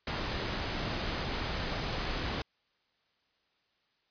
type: noise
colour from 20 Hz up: pink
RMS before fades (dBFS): -34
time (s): 0.07-2.42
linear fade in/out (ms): 2
effects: white hiss -74 dBFS RMS until 4.1 s + resampled to 11025 Hz